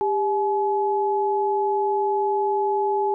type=tone pair together; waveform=sine; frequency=399.1 / 851 Hz; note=G4 / G#5; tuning=+31 / +42 cents; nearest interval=octave + minor second; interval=1311 cents; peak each=-22 dBFS; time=0.01-3.14 s; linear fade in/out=0 ms; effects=none